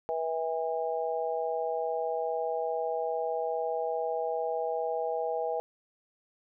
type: harmonic tone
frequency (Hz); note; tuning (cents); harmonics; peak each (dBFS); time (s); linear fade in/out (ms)
162.4; E3; -26; 3 / 4 / 5; -32 / -33 / -34; 0.09-5.6; 0
effects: none